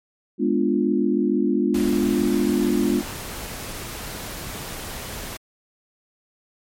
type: chord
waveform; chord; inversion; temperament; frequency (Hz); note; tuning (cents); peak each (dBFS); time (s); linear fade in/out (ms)
sine; G# diminished seventh; none; equal; 207.7 / 246.9 / 293.7 / 349.2; G#3 / B3 / D4 / F4; 0 / 0 / 0 / 0; -23; 0.38-3.03; 50
type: noise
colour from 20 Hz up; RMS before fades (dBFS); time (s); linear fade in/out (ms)
pink; -33; 1.74-5.37; 5
effects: MP3 64 kbps